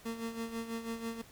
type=tone with tremolo; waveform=30% pulse; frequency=228.5 Hz; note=A#3; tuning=34 cents flat; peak=-32 dBFS; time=0.05-1.22 s; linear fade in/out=10 ms; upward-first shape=sine; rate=6.1 Hz; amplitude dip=65%; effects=pink hiss -57 dBFS RMS until 1.31 s